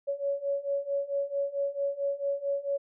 sine beating tone pair, 558 / 562.5 Hz, C#5 / C#5, +11 / +25 cents, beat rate 4.5 Hz, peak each -32 / -30 dBFS, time 0.07-2.78 s, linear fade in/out 20 ms, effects none

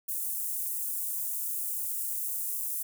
white high-pass noise, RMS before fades -33 dBFS, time 0.08-2.83 s, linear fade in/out 10 ms, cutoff 8700 Hz, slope 24 dB/octave, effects none

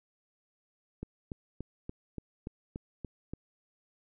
click train, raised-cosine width 3 ms, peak -25 dBFS, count 9, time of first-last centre 1.03-3.335 s, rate 3.47 Hz, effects none

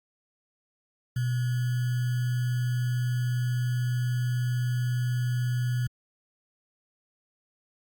sine tone with sample-and-hold, 123.47 Hz, B2, in tune, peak -24 dBFS, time 1.16-5.87 s, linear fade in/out 5 ms, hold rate 1575 Hz, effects Opus 48 kbps

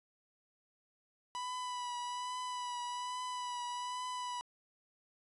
45% pulse tone with vibrato, 987.8 Hz, B5, in tune, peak -38 dBFS, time 1.35-4.41 s, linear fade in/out 0 ms, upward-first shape triangle, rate 1.2 Hz, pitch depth 29 cents each way, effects resampled to 24000 Hz

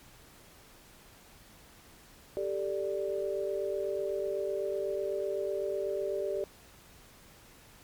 sine chord, G suspended second, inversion none, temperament equal, 392 / 440 / 587.3 Hz, G4 / A4 / D5, 0 / 0 / 0 cents, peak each -33 / -37 / -34 dBFS, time 2.37-6.44 s, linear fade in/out 0 ms, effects pink hiss -56 dBFS RMS until 7.83 s + MP3 96 kbps

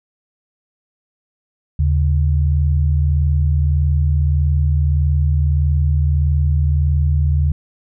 sine tone pair together, 77.7 / 139.33 Hz, D#2 / C#3, -2 / +9 cents, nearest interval minor seventh, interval 1011 cents, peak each -13 / -19 dBFS, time 1.79-7.52 s, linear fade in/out 5 ms, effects none

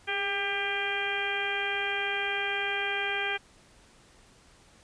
harmonic tone with a mistuned harmonic, 397.9 Hz, G4, 26 cents sharp, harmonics 1 / 2 / 3 / 4 / 5 / 6 / 7 / 8, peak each -37 / -36 / -42 / -33 / -37 / -33 / -43 / -37 dBFS, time 0.07-3.38 s, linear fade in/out 20 ms, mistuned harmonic 1, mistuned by +37 cents, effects pink hiss -58 dBFS RMS until 4.83 s + resampled to 22050 Hz

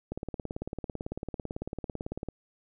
click train, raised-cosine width 2 ms, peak -21 dBFS, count 40, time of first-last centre 0.12-2.287 s, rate 18 Hz, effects none

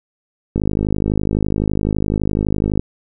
click train, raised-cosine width 3 ms, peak -5 dBFS, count 117, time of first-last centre 0.56-2.795 s, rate 51.9 Hz, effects none

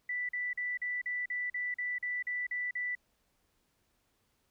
sine tone bursts, 1975.5 Hz, B6, in tune, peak -32 dBFS, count 12, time 0.09-2.952 s, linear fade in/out 5 ms, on 200 ms, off 42 ms, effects pink hiss -75 dBFS RMS until 4.5 s

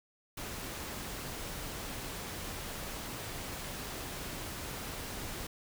pink noise, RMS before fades -41 dBFS, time 0.37-5.47 s, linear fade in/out 5 ms, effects none

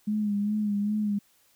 sine tone with vibrato, 207.8 Hz, G#3, 1 cent sharp, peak -24 dBFS, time 0.07-1.19 s, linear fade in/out 10 ms, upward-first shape sine, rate 2.5 Hz, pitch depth 45 cents each way, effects white hiss -64 dBFS RMS until 1.55 s

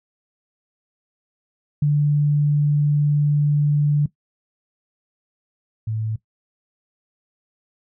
sine tone pair in turn, 146.83 / 110 Hz, D3 / A2, 0 / 0 cents, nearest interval perfect fourth, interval 500 cents, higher first, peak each -14 / -22 dBFS, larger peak first, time 1.82-4.06 / 5.87-6.16 s, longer first, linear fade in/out 5 ms, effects noise-tail reverb RT60 0.1 s tail -17 dB re dry

